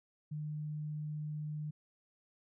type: tone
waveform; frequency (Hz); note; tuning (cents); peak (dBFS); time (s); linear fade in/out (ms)
sine; 151.3; D#3; -48; -37; 0.31-1.71; 10
effects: none